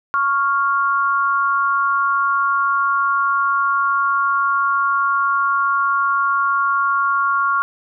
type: tone pair together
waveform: sine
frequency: 1108 / 1397.7 Hz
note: C#6 / F6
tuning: -1 / +1 cents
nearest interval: major third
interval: 402 cents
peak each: -17 / -18 dBFS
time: 0.14-7.62 s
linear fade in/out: 0 ms
effects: none